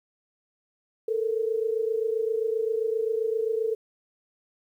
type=tone pair together; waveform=sine; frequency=440 / 467.6 Hz; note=A4 / A#4; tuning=0 / +5 cents; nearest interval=minor second; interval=105 cents; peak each=-25 / -29 dBFS; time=1.08-3.75 s; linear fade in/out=5 ms; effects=10-bit